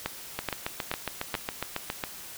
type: two click trains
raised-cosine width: 0.3 ms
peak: -13 / -12 dBFS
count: 13 / 4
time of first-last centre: 0.39-2.038 / 0.06-1.342 s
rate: 7.28 / 2.34 Hz
effects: white hiss -43 dBFS RMS until 2.37 s